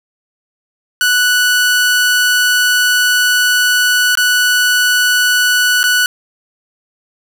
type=tone with dropouts; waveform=sawtooth; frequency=1480 Hz; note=F#6; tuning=in tune; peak=-6 dBFS; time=1.01-6.06 s; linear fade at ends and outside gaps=1 ms; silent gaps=4.153-4.173 / 5.831-5.839 s; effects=none